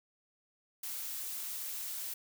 blue noise, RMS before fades -40 dBFS, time 0.83-2.14 s, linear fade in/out 5 ms, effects none

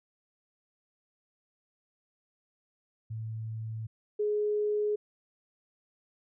sine tone pair in turn, 111 / 419.1 Hz, A2 / G#4, +16 / +16 cents, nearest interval octave + major seventh, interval 2300 cents, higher second, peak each -34 / -26 dBFS, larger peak second, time 3.1-3.87 / 4.19-4.96 s, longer neither, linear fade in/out 10 ms, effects none

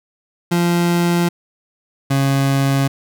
30% pulse tone pair in turn, 172.9 / 137.23 Hz, F3 / C#3, -17 / -17 cents, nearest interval major third, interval 400 cents, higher first, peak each -11 dBFS, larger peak neither, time 0.51-1.29 / 2.1-2.88 s, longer neither, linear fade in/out 10 ms, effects none

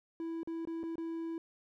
triangle tone with dropouts, 329.6 Hz, E4, in tune, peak -34 dBFS, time 0.2-1.38 s, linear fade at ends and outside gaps 1 ms, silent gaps 0.432-0.474 / 0.652-0.673 / 0.832-0.837 / 0.956-0.981 s, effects none

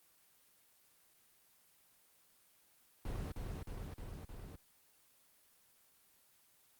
brown noise with echo, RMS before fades -41 dBFS, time 3.05-3.32 s, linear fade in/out 2 ms, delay 310 ms, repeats 4, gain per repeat -2 dB, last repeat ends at 4.56 s, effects white hiss -69 dBFS RMS until 6.79 s + Opus 24 kbps

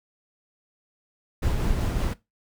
brown noise with tremolo, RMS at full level -23 dBFS, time 1.42-2.14 s, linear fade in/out 10 ms, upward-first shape triangle, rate 5.3 Hz, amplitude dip 30%, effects noise-tail reverb RT60 0.2 s tail -18 dB re dry

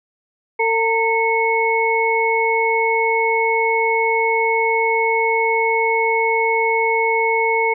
sine tone cluster, 450.9 / 912 / 2197 Hz, A4 / A#5 / C#7, +42 / -38 / -16 cents, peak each -19 dBFS, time 0.59-7.74 s, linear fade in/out 10 ms, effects none

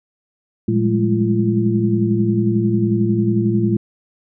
sine tone cluster, 114.4 / 177.4 / 199.7 / 210.8 / 342.1 Hz, A#2 / F3 / G3 / G#3 / F4, -32 / +27 / +32 / +26 / -36 cents, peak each -19 / -27 / -21 / -19 / -20 dBFS, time 0.68-3.77 s, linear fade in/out 5 ms, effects none

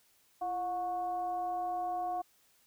sine tone with frequency modulation, 722 Hz, F#5, 43 cents flat, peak -32 dBFS, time 0.41-2.22 s, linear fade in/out 10 ms, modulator 382 Hz, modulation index 0.46, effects white hiss -68 dBFS RMS until 2.66 s

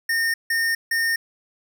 square tone bursts, 1828 Hz, A#6, 34 cents flat, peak -20 dBFS, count 3, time 0.09-1.16 s, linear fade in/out 5 ms, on 250 ms, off 160 ms, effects none

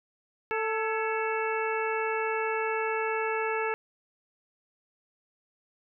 harmonic tone with a mistuned harmonic, 442.6 Hz, A4, 10 cents sharp, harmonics 1 / 2 / 3 / 4 / 5 / 6, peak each -30 / -33 / -35 / -36 / -37 / -38 dBFS, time 0.51-3.74 s, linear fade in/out 0 ms, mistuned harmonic 4, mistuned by -78 cents, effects none

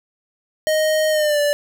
square tone with pitch glide, 622.3 to 584 Hz, D#5 to D5, 0 to -10 cents, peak -16 dBFS, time 0.67-1.53 s, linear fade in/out 0 ms, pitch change -110 cents, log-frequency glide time 1.1-1.4 s, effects none

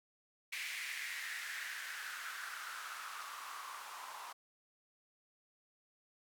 blue noise with band-pass filter sweep, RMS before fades -45 dBFS, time 0.52-4.33 s, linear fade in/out 10 ms, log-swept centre 2200 to 960 Hz, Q 4.6, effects none

